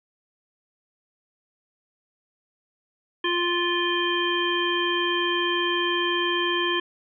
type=harmonic tone; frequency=349.2 Hz; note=F4; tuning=in tune; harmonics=1 / 3 / 5 / 7 / 9; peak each=-26 / -28 / -28 / -34 / -27 dBFS; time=3.24-6.8 s; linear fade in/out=5 ms; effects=none